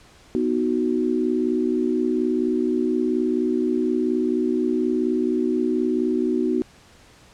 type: chord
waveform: sine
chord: B major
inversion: none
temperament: equal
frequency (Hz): 246.9 / 311.1 / 370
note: B3 / D#4 / F#4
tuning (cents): 0 / 0 / 0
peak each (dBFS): -23 / -24 / -23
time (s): 0.35-6.62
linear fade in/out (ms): 0
effects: pink hiss -51 dBFS RMS until 7.33 s + low-pass 8000 Hz 12 dB/octave